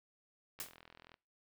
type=click train; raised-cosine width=0.3 ms; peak=-39 dBFS; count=24; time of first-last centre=0.59-1.142 s; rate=41.7 Hz
type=noise with exponential decay; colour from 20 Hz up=white; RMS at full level=-39 dBFS; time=0.6-0.77 s; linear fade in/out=1 ms; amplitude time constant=35 ms
effects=noise-tail reverb RT60 0.4 s tail -26 dB re dry